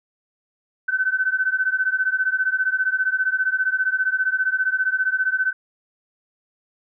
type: beating tone pair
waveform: sine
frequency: 1514 / 1529 Hz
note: F#6 / G6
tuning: +39 / -44 cents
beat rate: 15 Hz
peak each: -22 / -21 dBFS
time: 0.88-5.53 s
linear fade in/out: 10 ms
effects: none